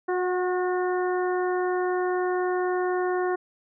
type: harmonic tone with a mistuned harmonic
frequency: 362.4 Hz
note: F#4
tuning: 36 cents flat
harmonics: 1 / 2 / 3 / 4 / 5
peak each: -24 / -30 / -34 / -36 / -38 dBFS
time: 0.08-3.36 s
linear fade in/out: 10 ms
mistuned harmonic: 2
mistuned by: +20 cents
effects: none